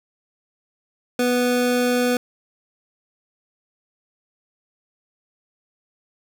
square tone pair together, 246 / 493.9 Hz, B3 / B4, -7 / 0 cents, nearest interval octave, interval 1207 cents, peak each -21 dBFS, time 1.19-2.17 s, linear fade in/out 2 ms, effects none

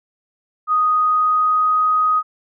sine tone with pitch glide, 1244.5 to 1252.4 Hz, D#6 to D#6, 0 to +11 cents, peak -13 dBFS, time 0.67-2.23 s, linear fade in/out 50 ms, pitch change +11 cents, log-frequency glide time 0.92-1.83 s, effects none

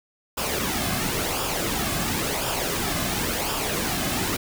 pink noise with flanger, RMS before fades -26 dBFS, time 0.37-4.37 s, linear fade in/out 10 ms, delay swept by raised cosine 0.48 to 2.18 ms, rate 0.95 Hz, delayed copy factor -0.55, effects none

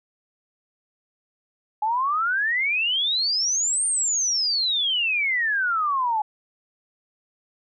sine exponential two-way sweep, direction up then down, 835 to 8990 to 835 Hz, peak -20 dBFS, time 1.82-6.22 s, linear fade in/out 5 ms, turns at 3.86 s, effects none

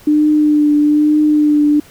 sine tone with vibrato, 299.2 Hz, D4, 32 cents sharp, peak -8 dBFS, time 0.07-1.8 s, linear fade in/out 5 ms, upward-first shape triangle, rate 1.1 Hz, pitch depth 26 cents each way, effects pink hiss -43 dBFS RMS until 1.9 s

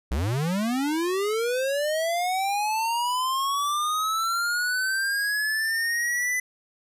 square linear sweep, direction up, 55.7 to 2009 Hz, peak -24 dBFS, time 0.11-6.4 s, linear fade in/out 5 ms, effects resampled to 32000 Hz

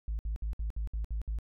sine tone bursts, 54 Hz, A1, 32 cents flat, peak -29 dBFS, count 8, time 0.08-1.387 s, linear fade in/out 0 ms, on 110 ms, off 61 ms, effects tanh soft clip ceiling -28 dBFS

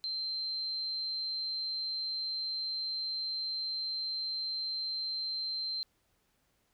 sine tone, 4125 Hz, C8, 25 cents flat, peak -33 dBFS, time 0.04-5.83 s, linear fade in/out 0 ms, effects pink hiss -74 dBFS RMS until 6.73 s

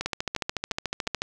two click trains, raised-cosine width 0.2 ms, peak -10 / -12 dBFS, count 17 / 4, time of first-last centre 0.06-1.219 / 0.01-1.07 s, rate 13.8 / 2.83 Hz, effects none

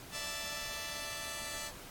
5% pulse chord, D suspended second, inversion none, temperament just, 587.3 / 660.7 / 881 Hz, D5 / E5 / A5, 0 / +4 / +2 cents, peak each -32 dBFS, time 0.11-1.72 s, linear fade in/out 50 ms, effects pink hiss -50 dBFS RMS until 1.9 s + AAC 64 kbps

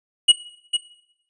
square tone with echo, 2905 Hz, F#7, 32 cents flat, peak -9 dBFS, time 0.28-0.32 s, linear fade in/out 10 ms, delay 450 ms, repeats 1, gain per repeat -9 dB, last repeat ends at 0.77 s, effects noise-tail reverb RT60 0.8 s tail -18 dB re dry + resampled to 24000 Hz

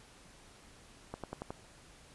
accelerating click train, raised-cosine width 1 ms, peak -25 dBFS, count 5, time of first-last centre 1.14-1.505 s, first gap 97 ms, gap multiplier 0.96, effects pink hiss -58 dBFS RMS until 2.14 s + resampled to 24000 Hz

